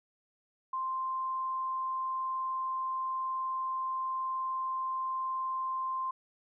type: tone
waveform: sine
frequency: 1046.5 Hz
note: C6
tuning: in tune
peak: -31 dBFS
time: 0.73-6.11 s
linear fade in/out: 5 ms
effects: none